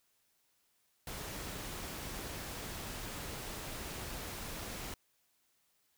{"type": "noise", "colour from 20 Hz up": "pink", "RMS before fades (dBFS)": -43, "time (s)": [1.07, 4.94], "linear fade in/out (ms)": 2, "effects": ["white hiss -75 dBFS RMS until 5.97 s"]}